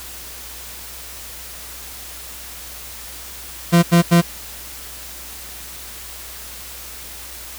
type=tone bursts; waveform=40% pulse; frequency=171.1 Hz; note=F3; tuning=35 cents flat; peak=-8 dBFS; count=3; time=3.72-4.218 s; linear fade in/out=20 ms; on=110 ms; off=84 ms; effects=added 60 Hz sine -42 dBFS peak until 7.58 s + white hiss -35 dBFS RMS until 7.58 s